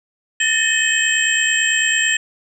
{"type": "tone cluster", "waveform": "sine", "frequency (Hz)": [1767, 1836, 2556, 3113, 7570], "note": ["A6", "A#6", "D#7", "G7", "A#8"], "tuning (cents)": [7, -27, 46, -13, 26], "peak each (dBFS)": -21, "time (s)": [0.4, 2.17], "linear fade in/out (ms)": 5, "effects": []}